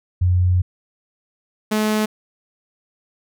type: tone pair in turn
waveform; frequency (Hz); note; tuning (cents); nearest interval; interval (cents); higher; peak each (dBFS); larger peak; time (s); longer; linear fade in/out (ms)
sine / sawtooth; 90.2 / 214.5; F#2 / A3; -44 / -44; octave + minor third; 1500; second; -13; neither; 0.21-0.62 / 1.71-2.06; first; 10
effects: none